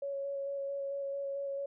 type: tone with vibrato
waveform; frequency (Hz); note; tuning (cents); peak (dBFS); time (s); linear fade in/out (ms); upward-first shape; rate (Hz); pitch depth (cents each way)
sine; 556; C#5; +5; -34; 0.02-1.66; 5; square; 4.5; 10
effects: none